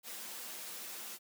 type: noise with comb filter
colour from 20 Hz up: white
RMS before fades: -45 dBFS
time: 0.03-1.19 s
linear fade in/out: 50 ms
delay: 7.1 ms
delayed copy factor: -0.6
effects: high-pass 200 Hz 12 dB/octave